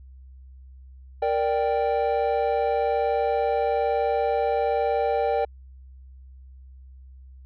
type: chord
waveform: triangle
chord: G minor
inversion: first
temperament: equal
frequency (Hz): 466.2 / 587.3 / 784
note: Bb4 / D5 / G5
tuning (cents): 0 / 0 / 0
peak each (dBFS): -23 / -24 / -23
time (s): 1.22-5.45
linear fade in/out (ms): 5
effects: added 65 Hz sine -43 dBFS peak until 7.45 s + resampled to 11025 Hz